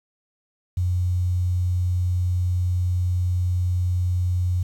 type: tone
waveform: sine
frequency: 90 Hz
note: F#2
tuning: 47 cents flat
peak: -19 dBFS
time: 0.77-4.63 s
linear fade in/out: 5 ms
effects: 8-bit